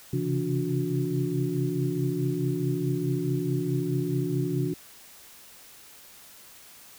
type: tone cluster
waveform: sine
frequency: 132 / 136.7 / 166.2 / 290.6 / 363 Hz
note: C3 / C#3 / E3 / D4 / F#4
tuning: +16 / -24 / +15 / -18 / -33 cents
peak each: -31 dBFS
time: 0.13-4.74 s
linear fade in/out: 5 ms
effects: white hiss -50 dBFS RMS until 6.98 s

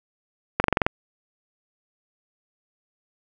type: slowing click train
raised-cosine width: 0.5 ms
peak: -3 dBFS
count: 7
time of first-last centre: 0.6-0.865 s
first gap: 41 ms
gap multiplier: 1.03
effects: none

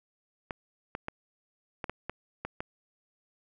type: clicks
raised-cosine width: 0.5 ms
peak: -19 dBFS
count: 8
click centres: 0.508 / 0.951 / 1.084 / 1.842 / 1.896 / 2.096 / 2.45 / 2.605 s
effects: none

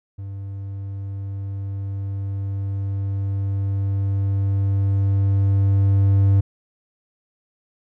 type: tone with level ramp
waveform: triangle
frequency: 98.4 Hz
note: G2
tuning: 7 cents sharp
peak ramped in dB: -27 to -10 dBFS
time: 0.18-6.41 s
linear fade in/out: 10 ms
effects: none

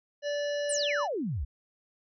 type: harmonic tone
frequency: 581 Hz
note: D5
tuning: 19 cents flat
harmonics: 1 / 3 / 5 / 7 / 9 / 10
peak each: -29 / -39 / -43 / -46 / -48 / -49 dBFS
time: 0.22-1.08 s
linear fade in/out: 50 ms
type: exponential sweep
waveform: sine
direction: down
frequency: 10140 to 57 Hz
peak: -29 dBFS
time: 0.69-1.45 s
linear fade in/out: 10 ms
effects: none

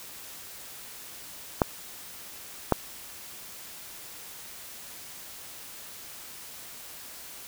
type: clicks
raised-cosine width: 1 ms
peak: -5 dBFS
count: 2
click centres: 1.618 / 2.723 s
effects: white hiss -44 dBFS RMS until 7.47 s

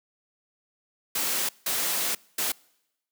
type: noise bursts at uneven times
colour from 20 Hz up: white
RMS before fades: -27 dBFS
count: 3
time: 1.15-1.49 / 1.66-2.15 / 2.38-2.52 s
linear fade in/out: 5 ms
effects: noise-tail reverb RT60 0.9 s tail -26 dB re dry + high-pass 200 Hz 12 dB/octave

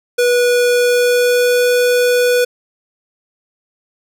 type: tone with pitch glide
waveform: square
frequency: 487.7 to 491.4 Hz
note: B4 to B4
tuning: -22 to -9 cents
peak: -11 dBFS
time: 0.18-2.45 s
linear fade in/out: 10 ms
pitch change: +13 cents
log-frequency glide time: 0.72-1.68 s
effects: none

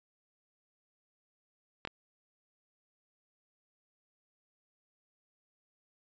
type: clicks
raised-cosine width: 0.3 ms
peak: -20 / -22 dBFS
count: 2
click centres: 1.851 / 1.874 s
effects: resampled to 16000 Hz

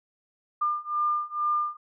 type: beating tone pair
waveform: sine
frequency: 1200 / 1202.2 Hz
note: D6 / D6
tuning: +37 / +40 cents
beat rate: 2.2 Hz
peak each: -28 / -27 dBFS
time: 0.61-1.77 s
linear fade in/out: 10 ms
effects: none

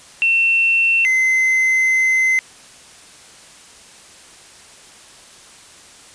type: tone pair in turn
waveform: sine / triangle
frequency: 2700 / 2058 Hz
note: E7 / C7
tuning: +41 / -29 cents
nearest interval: perfect fourth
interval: 470 cents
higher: first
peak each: -12 / -11 dBFS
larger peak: second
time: 0.22-1.05 / 1.05-2.39 s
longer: second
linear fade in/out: 0 ms
effects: white hiss -43 dBFS RMS until 6.14 s + resampled to 22050 Hz

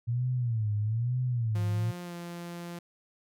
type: tone with vibrato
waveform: sine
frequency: 115 Hz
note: A#2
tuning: 23 cents flat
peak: -26 dBFS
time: 0.07-1.92 s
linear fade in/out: 20 ms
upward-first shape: sine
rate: 1.1 Hz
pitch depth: 170 cents each way
type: tone with pitch glide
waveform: sawtooth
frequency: 176.4 to 172.67 Hz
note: F3 to F3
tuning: +18 to -19 cents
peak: -34 dBFS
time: 1.55-2.79 s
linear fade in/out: 5 ms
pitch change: -37 cents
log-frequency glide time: 2.03-2.14 s
effects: none

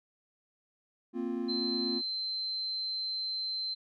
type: chord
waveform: triangle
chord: Bb suspended second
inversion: none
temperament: equal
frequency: 233.1 / 261.6 / 349.2 Hz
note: Bb3 / C4 / F4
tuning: 0 / 0 / 0 cents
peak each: -34 dBFS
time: 1.13-2.02 s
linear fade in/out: 50 ms
type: tone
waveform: sine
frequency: 4100 Hz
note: C8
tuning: 36 cents flat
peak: -32 dBFS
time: 1.48-3.75 s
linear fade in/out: 20 ms
effects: none

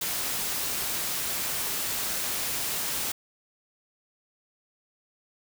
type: noise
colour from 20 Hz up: white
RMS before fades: -30 dBFS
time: 0.01-3.12 s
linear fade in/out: 5 ms
effects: none

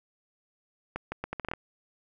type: accelerating click train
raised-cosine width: 0.5 ms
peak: -18 dBFS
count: 9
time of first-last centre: 0.96-1.536 s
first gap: 160 ms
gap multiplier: 0.75
effects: none

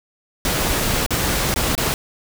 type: noise with dropouts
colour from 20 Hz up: pink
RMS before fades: -20 dBFS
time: 0.45-1.94 s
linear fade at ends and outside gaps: 1 ms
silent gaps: 1.063-1.106 / 1.541-1.56 / 1.752-1.778 s
effects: none

